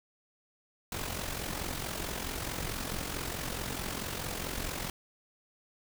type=noise with amplitude modulation; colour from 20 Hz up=pink; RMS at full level=-34 dBFS; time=0.92-4.9 s; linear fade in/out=2 ms; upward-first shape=sine; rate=44.6 Hz; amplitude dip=60%; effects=none